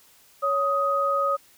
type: tone pair together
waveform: sine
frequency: 558 / 1252.7 Hz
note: C#5 / D#6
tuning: +11 / +11 cents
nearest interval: octave + major second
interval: 1400 cents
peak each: -25 / -22 dBFS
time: 0.42-1.37 s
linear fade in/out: 20 ms
effects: white hiss -56 dBFS RMS until 1.57 s